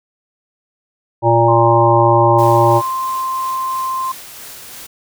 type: harmonic tone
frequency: 116.54 Hz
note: A#2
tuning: in tune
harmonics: 1 / 3 / 5 / 7 / 8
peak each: -15 / -15 / -15 / -15 / -15 dBFS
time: 1.22-2.82 s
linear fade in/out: 50 ms
type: tone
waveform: sine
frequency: 1046.5 Hz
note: C6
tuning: in tune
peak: -17 dBFS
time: 1.48-4.12 s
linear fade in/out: 5 ms
type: noise with tremolo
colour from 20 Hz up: white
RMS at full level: -33 dBFS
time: 2.38-4.87 s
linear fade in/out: 10 ms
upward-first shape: sine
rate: 3 Hz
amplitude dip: 25%
effects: none